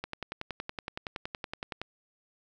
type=click train; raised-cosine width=0.3 ms; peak=-19 dBFS; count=20; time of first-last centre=0.04-1.816 s; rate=10.7 Hz; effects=none